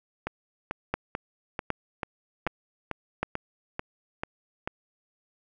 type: two click trains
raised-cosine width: 0.5 ms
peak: -15 / -11 dBFS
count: 11 / 4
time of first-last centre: 0.27-4.675 / 0.94-3.23 s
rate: 2.27 / 1.31 Hz
effects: none